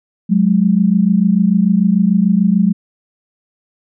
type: tone pair together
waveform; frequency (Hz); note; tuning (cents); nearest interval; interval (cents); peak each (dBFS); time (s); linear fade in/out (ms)
sine; 183.72 / 210.5; F#3 / G#3; -12 / +24; major second; 236; -12; 0.29-2.73; 20
effects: none